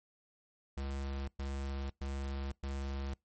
square tone bursts, 68.6 Hz, C#2, 17 cents flat, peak -37 dBFS, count 4, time 0.77-3.14 s, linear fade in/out 5 ms, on 510 ms, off 110 ms, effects noise-tail reverb RT60 0.2 s tail -26 dB re dry + MP3 32 kbps

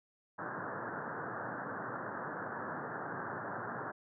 white band-pass noise, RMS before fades -41 dBFS, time 0.38-3.92 s, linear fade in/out 10 ms, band 100 to 1700 Hz, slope 96 dB/octave, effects none

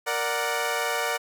15% pulse chord, Bb augmented, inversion none, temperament equal, 466.2 / 587.3 / 740 Hz, Bb4 / D5 / F#5, 0 / 0 / 0 cents, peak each -23 dBFS, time 0.06-1.18 s, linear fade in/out 20 ms, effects none

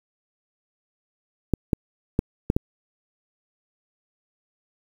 clicks, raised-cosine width 3 ms, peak -6 dBFS, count 5, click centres 1.537 / 1.732 / 2.191 / 2.501 / 2.565 s, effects 7-bit

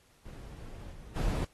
brown noise with level steps, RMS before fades -45 / -49 / -30 dBFS, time 0.25-1.45 s, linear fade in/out 5 ms, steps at 0.91 / 1.15 s, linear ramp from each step 20 ms, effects pink hiss -65 dBFS RMS until 1.53 s + AAC 32 kbps

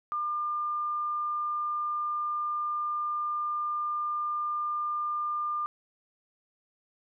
sine tone, 1200 Hz, D6, 37 cents sharp, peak -28 dBFS, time 0.12-5.66 s, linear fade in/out 0 ms, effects none

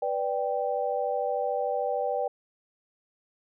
sine chord, G major, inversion first, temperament equal, 493.9 / 587.3 / 784 Hz, B4 / D5 / G5, 0 / 0 / 0 cents, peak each -30 dBFS, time 0.02-2.28 s, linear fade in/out 5 ms, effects none

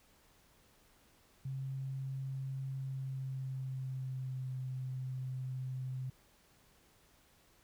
sine tone with pitch glide, 134 to 129.51 Hz, C3 to C3, +42 to -17 cents, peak -37 dBFS, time 1.45-6.1 s, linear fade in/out 5 ms, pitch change -59 cents, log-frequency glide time 2.76-4.52 s, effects pink hiss -67 dBFS RMS until 7.63 s

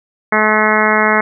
harmonic tone, 214.8 Hz, A3, 41 cents flat, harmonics 1 / 2 / 3 / 4 / 5 / 6 / 7 / 8 / 9 / 10, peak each -19 / -19 / -19 / -19 / -19 / -19 / -19 / -19 / -19 / -19 dBFS, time 0.32-1.21 s, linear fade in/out 5 ms, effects none

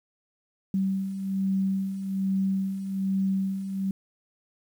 sine beating tone pair, 191.8 / 193 Hz, G3 / G3, -37 / -27 cents, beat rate 1.2 Hz, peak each -32 / -25 dBFS, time 0.74-3.91 s, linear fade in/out 2 ms, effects 9-bit

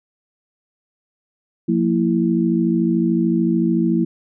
sine tone cluster, 176.8 / 230.4 / 330.3 Hz, F3 / A#3 / E4, +22 / -20 / +4 cents, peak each -19 dBFS, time 1.68-4.05 s, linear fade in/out 10 ms, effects none

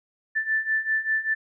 sine beating tone pair, 1760 / 1765.1 Hz, A6 / A6, 0 / +5 cents, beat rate 5.1 Hz, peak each -27 / -24 dBFS, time 0.35-1.35 s, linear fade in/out 20 ms, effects none

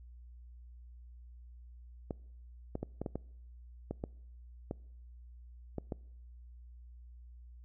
clicks, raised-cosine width 2 ms, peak -23 dBFS, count 11, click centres 2.108 / 2.754 / 2.83 / 3.016 / 3.062 / 3.156 / 3.91 / 4.039 / 4.711 / 5.783 / 5.922 s, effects noise-tail reverb RT60 0.8 s tail -25 dB re dry + added 60 Hz sine -50 dBFS peak until 7.64 s

